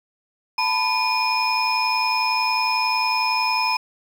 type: tone cluster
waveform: sine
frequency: 882 / 993 / 2451 / 5170 Hz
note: A5 / B5 / D#7 / E8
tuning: +4 / +9 / -27 / -34 cents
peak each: -24 / -22 / -23 / -24 dBFS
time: 0.58-3.77 s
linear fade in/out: 5 ms
effects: tanh soft clip ceiling -11 dBFS + 7-bit